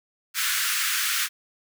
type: high-pass noise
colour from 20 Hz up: pink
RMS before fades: -25 dBFS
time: 0.34-1.29 s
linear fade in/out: 50 ms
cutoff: 1300 Hz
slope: 48 dB/octave
effects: none